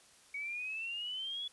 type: exponential sweep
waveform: sine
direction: up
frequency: 2241 to 3418 Hz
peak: -37 dBFS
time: 0.34-1.48 s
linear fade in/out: 5 ms
effects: white hiss -62 dBFS RMS until 1.52 s + resampled to 24000 Hz